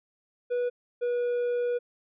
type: tone pair in turn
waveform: triangle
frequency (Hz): 488.7 / 484.8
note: B4 / B4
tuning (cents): -18 / -32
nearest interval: unison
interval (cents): 14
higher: first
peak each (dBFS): -23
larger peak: neither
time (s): 0.5-0.7 / 1.01-1.79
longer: second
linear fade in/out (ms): 20
effects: resampled to 8000 Hz